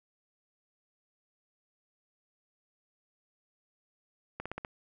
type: slowing click train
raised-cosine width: 0.5 ms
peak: -22 dBFS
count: 5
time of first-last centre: 4.4-4.649 s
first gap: 56 ms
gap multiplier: 1.07
effects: none